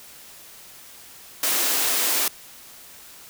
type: high-pass noise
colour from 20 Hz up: white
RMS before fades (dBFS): -22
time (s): 1.43-2.28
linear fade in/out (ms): 2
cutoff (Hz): 240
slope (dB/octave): 48
effects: white hiss -45 dBFS RMS until 3.29 s